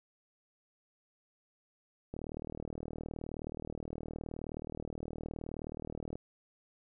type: click train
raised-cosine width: 2 ms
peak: -27 dBFS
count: 158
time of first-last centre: 2.14-6.155 s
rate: 39.1 Hz
effects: none